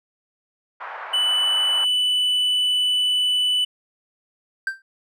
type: band-pass noise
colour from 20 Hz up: white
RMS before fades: -34 dBFS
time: 0.8-1.85 s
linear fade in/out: 10 ms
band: 680 to 1600 Hz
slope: 24 dB/octave
type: tone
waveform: triangle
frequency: 2983 Hz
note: F#7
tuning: 13 cents sharp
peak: -16 dBFS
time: 1.13-3.65 s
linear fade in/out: 10 ms
type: tone with exponential decay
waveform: triangle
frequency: 1568 Hz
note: G6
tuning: in tune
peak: -16 dBFS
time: 4.67-4.82 s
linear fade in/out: 2 ms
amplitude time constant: 31 ms
effects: none